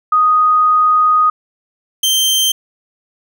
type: tone pair in turn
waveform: sine / sawtooth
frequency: 1244.5 / 3136 Hz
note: D#6 / G7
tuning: 0 / 0 cents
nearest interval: octave + major third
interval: 1600 cents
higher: second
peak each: -8 dBFS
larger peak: neither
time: 0.12-1.3 / 2.03-2.52 s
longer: first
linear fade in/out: 5 ms
effects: none